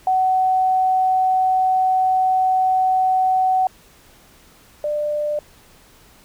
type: tone pair in turn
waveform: sine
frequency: 750 / 595.3 Hz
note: F#5 / D5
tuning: +23 / +23 cents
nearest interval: major third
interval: 400 cents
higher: first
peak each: -14 / -19 dBFS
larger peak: first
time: 0.07-3.67 / 4.84-5.39 s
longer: first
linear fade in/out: 2 ms
effects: pink hiss -50 dBFS RMS until 6.24 s